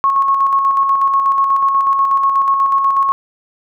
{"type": "tone with tremolo", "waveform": "sine", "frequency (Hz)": 1095, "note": "C#6", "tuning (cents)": -22, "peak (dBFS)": -9, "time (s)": [0.04, 3.12], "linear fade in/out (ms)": 0, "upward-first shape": "square", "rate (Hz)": 8.2, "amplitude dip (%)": 35, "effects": []}